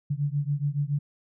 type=beating tone pair; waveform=sine; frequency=141.1 / 148.2 Hz; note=C#3 / D3; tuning=+31 / +16 cents; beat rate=7.1 Hz; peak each=-27 / -28 dBFS; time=0.1-0.99 s; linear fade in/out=10 ms; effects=none